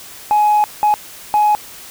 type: tone bursts at uneven times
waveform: sine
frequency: 840 Hz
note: G#5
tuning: 19 cents sharp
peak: -8 dBFS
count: 3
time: 0.31-0.64 / 0.83-0.94 / 1.34-1.55 s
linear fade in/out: 0 ms
effects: tanh soft clip ceiling -7 dBFS + white hiss -36 dBFS RMS until 1.9 s